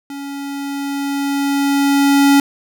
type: tone with level ramp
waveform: square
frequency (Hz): 280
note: C#4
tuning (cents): +18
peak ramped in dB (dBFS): -27 to -8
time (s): 0.1-2.4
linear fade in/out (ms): 2
effects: none